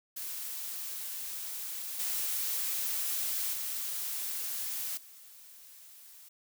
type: noise with level steps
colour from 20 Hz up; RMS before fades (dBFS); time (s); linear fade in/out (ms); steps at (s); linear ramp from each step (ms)
blue; -39 / -33 / -36 / -53; 0.16-6.29; 10; 1.99 / 3.53 / 4.97; 5
effects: none